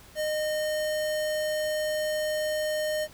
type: tone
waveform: square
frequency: 613 Hz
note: D#5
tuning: 26 cents flat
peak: -27 dBFS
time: 0.15-3.08 s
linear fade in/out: 50 ms
effects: added 50 Hz sine -61 dBFS peak until 3.13 s + pink hiss -52 dBFS RMS until 3.13 s